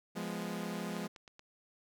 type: chord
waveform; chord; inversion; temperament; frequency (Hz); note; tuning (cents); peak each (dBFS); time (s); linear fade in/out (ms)
sawtooth; F diminished; none; equal; 174.61 / 207.7 / 246.9; F3 / Ab3 / Cb4; 0 / 0 / 0; -37 / -36 / -41; 0.15-1.08; 20
type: click train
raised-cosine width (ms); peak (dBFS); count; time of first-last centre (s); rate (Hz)
0.2; -35; 5; 0.93-1.394; 8.62
effects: none